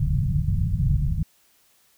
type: low-pass noise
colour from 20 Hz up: white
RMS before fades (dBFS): -22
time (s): 0-1.23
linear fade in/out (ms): 5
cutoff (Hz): 160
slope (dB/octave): 48
effects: white hiss -61 dBFS RMS until 1.97 s